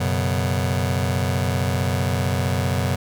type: chord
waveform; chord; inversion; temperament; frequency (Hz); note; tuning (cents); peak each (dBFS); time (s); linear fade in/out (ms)
sawtooth; F# suspended fourth; none; just; 92.5 / 123.33 / 138.75; F#2 / B2 / C#3; 0 / -2 / +2; -18 / -20 / -22; 0-2.96; 10
effects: none